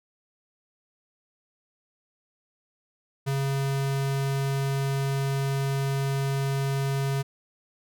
square tone, 137.2 Hz, C#3, 17 cents flat, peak -25 dBFS, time 3.26-7.23 s, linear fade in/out 20 ms, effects none

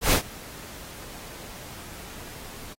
pink noise with ADSR envelope, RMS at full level -19 dBFS, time 0.01-2.74 s, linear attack 110 ms, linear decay 99 ms, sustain -23 dB, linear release 15 ms, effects AAC 48 kbps

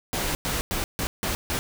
pink noise bursts at uneven times, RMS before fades -27 dBFS, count 6, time 0.13-0.35 / 0.45-0.61 / 0.71-0.84 / 0.99-1.07 / 1.23-1.35 / 1.5-1.59 s, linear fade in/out 0 ms, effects none

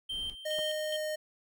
brown noise, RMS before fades -47 dBFS, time 0.09-0.36 s, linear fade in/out 50 ms
triangle tone with tremolo, 3136 Hz, G7, in tune, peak -32 dBFS, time 0.09-0.97 s, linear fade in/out 10 ms, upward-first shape square, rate 2.4 Hz, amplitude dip 70%
square tone, 615 Hz, D#5, 20 cents flat, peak -33 dBFS, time 0.45-1.16 s, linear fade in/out 10 ms
clicks, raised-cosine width 1 ms, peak -33 dBFS, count 2, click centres 0.586 / 0.592 s
effects none

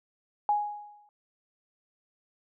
sine tone with exponential decay, 830.6 Hz, G#5, in tune, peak -20 dBFS, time 0.49-1.09 s, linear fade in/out 1 ms, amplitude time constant 130 ms, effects none

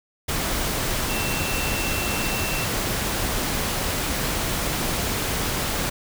sine tone in noise, 2692 Hz, E7, 36 cents sharp, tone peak -30 dBFS, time 1.09-2.65 s, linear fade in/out 10 ms, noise pink, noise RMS -25 dBFS, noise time 0.28-5.9 s, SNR -8 dB, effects none

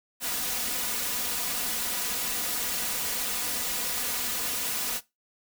white noise with comb filter, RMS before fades -30 dBFS, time 0.2-5.01 s, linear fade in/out 50 ms, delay 4.1 ms, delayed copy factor +0.7, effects noise-tail reverb RT60 0.2 s tail -18 dB re dry

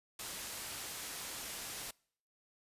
white low-pass noise, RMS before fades -44 dBFS, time 0.19-1.91 s, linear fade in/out 5 ms, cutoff 12000 Hz, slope 12 dB/octave, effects noise-tail reverb RT60 0.6 s tail -26 dB re dry + resampled to 32000 Hz

